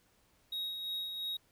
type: tone with tremolo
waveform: triangle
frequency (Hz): 3782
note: A#7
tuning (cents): +24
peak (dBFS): -33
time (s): 0.52-1.37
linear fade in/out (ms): 5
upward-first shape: sine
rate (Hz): 2.9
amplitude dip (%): 40
effects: pink hiss -70 dBFS RMS until 1.51 s